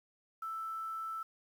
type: tone with quantisation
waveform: sine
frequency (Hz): 1322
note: E6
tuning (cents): +5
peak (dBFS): -37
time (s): 0.42-1.23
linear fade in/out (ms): 5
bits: 10
effects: none